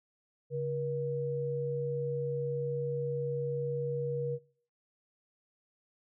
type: tone pair together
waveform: sine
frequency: 140.2 / 478.4 Hz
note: C#3 / A#4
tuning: +20 / +45 cents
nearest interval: octave + major sixth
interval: 2125 cents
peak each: -35 / -33 dBFS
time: 0.5-4.39 s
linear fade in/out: 50 ms
effects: noise-tail reverb RT60 0.5 s tail -22 dB re dry